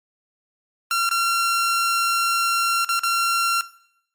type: tone with dropouts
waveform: sawtooth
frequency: 1369 Hz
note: F6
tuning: 35 cents flat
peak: -15 dBFS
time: 0.91-3.61 s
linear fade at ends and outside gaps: 1 ms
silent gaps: 1.091-1.112 / 2.847-2.89 / 2.993-3.034 s
effects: noise-tail reverb RT60 0.7 s tail -18 dB re dry + MP3 64 kbps